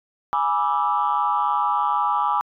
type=chord; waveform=sine; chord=E dominant seventh; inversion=first; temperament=equal with one note detuned; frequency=830.6 / 977 / 1174.7 / 1318.5 Hz; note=G#5 / B5 / D6 / E6; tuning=0 / -19 / 0 / 0 cents; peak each=-23 / -23 / -22 / -28 dBFS; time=0.33-2.41 s; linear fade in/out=0 ms; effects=tanh soft clip ceiling -10 dBFS